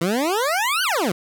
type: exponential two-way sweep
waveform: 20% pulse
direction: up then down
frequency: 160 to 1569 to 160 Hz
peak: -14 dBFS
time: 0.01-1.12 s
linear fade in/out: 5 ms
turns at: 0.83 s
effects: none